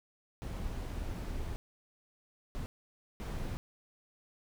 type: noise bursts at uneven times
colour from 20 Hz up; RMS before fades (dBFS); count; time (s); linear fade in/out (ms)
brown; -38; 3; 0.42-1.56 / 2.55-2.66 / 3.2-3.57; 0
effects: none